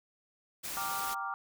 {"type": "noise", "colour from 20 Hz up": "white", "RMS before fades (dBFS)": -39, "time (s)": [0.63, 1.15], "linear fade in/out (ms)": 20}
{"type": "chord", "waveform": "sine", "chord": "G minor seventh", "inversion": "none", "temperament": "equal", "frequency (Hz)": [784, 932.3, 1174.7, 1396.9], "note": ["G5", "Bb5", "D6", "F6"], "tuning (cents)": [0, 0, 0, 0], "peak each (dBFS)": [-40, -42, -37, -40], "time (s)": [0.77, 1.34], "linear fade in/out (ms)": 0}
{"effects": []}